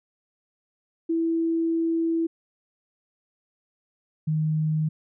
sine tone pair in turn, 329.6 / 155.55 Hz, E4 / D#3, 0 / 0 cents, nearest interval octave + minor second, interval 1300 cents, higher first, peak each -21 dBFS, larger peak neither, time 1.09-2.27 / 4.27-4.89 s, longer first, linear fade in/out 10 ms, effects none

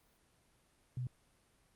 sine tone, 125.1 Hz, B2, 23 cents sharp, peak -36 dBFS, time 0.97-1.07 s, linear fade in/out 2 ms, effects pink hiss -71 dBFS RMS until 1.75 s + Opus 32 kbps

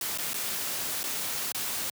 white noise with dropouts, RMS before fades -32 dBFS, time 0.01-1.9 s, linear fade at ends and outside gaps 2 ms, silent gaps 0.176-0.184 / 0.334-0.342 / 1.032-1.039 / 1.521-1.546 s, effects high-pass 100 Hz 12 dB/octave

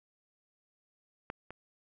clicks, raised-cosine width 0.5 ms, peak -22 / -29 dBFS, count 2, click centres 1.301 / 1.506 s, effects none

